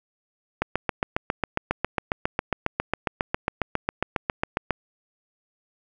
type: click train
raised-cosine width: 0.5 ms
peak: -7 dBFS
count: 31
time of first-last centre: 0.62-4.707 s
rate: 7.34 Hz
effects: none